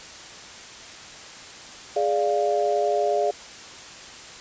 sine chord, D diminished, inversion second, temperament equal, 415.3 / 587.3 / 698.5 Hz, Ab4 / D5 / F5, 0 / 0 / 0 cents, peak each -24 dBFS, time 1.96-3.31 s, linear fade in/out 5 ms, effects white hiss -41 dBFS RMS until 4.4 s + resampled to 16000 Hz

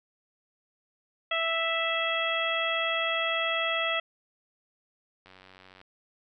harmonic tone, 659 Hz, E5, 1 cent flat, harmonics 1 / 2 / 3 / 4 / 5, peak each -32 / -32 / -32 / -32 / -32 dBFS, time 1.31-4 s, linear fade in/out 5 ms
click train, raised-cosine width 0.3 ms, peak -35 dBFS, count 53, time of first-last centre 5.26-5.814 s, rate 93.8 Hz
effects none

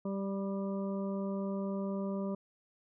harmonic tone with a mistuned harmonic, 196 Hz, G3, in tune, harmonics 1 / 2 / 3 / 5 / 6, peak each -34 / -41 / -41 / -49 / -51 dBFS, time 0.05-2.35 s, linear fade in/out 5 ms, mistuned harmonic 6, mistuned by +25 cents, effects none

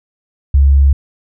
sine tone, 69.3 Hz, C#2, in tune, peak -5 dBFS, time 0.54-0.93 s, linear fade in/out 5 ms, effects none

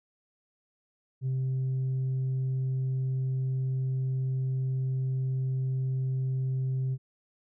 sine tone with tanh clipping, 130.9 Hz, C3, 1 cent sharp, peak -27 dBFS, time 1.21-6.98 s, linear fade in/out 50 ms, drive 1 dB, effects none

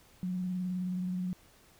sine tone with vibrato, 182.2 Hz, F#3, 26 cents flat, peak -31 dBFS, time 0.23-1.33 s, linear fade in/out 0 ms, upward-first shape sine, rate 19 Hz, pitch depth 31 cents each way, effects pink hiss -61 dBFS RMS until 1.79 s

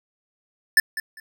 square tone with echo, 1760 Hz, A6, in tune, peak -12 dBFS, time 0.77-0.8 s, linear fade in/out 2 ms, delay 200 ms, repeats 2, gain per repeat -14 dB, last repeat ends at 1.2 s, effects none

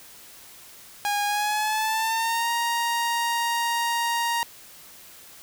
sawtooth tone with pitch glide, 820 to 936.5 Hz, G#5 to A#5, -22 to +8 cents, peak -19 dBFS, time 1.05-4.43 s, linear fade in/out 0 ms, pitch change +230 cents, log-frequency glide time 1.26-2.51 s, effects white hiss -47 dBFS RMS until 5.42 s

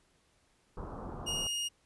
pink low-pass noise, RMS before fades -42 dBFS, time 0.77-1.47 s, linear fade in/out 2 ms, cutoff 1300 Hz, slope 48 dB/octave
sawtooth tone, 2857 Hz, F7, 39 cents sharp, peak -29 dBFS, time 1.26-1.69 s, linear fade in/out 20 ms
effects pink hiss -70 dBFS RMS until 1.85 s + resampled to 24000 Hz

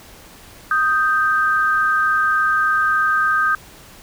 sine tone pair together, 1244.5 / 1568 Hz, D#6 / G6, 0 / 0 cents, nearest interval major third, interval 400 cents, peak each -17 dBFS, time 0.71-3.55 s, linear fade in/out 2 ms, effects pink hiss -43 dBFS RMS until 4.02 s

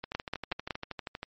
two click trains, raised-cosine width 0.3 ms, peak -15 / -20 dBFS, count 4 / 16, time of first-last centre 0.15-0.708 / 0.04-1.23 s, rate 5.38 / 12.6 Hz, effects MP3 32 kbps

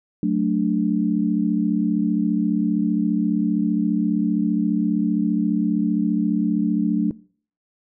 sine chord, D major, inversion first, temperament equal, 185 / 220 / 293.7 Hz, F#3 / A3 / D4, 0 / 0 / 0 cents, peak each -22 dBFS, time 0.23-7.11 s, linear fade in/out 2 ms, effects noise-tail reverb RT60 0.5 s tail -22 dB re dry

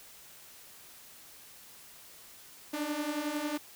sawtooth beating tone pair, 290 / 301 Hz, D4 / D4, -22 / +43 cents, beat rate 11 Hz, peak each -33 / -30 dBFS, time 2.73-3.58 s, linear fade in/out 10 ms, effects white hiss -53 dBFS RMS until 3.75 s

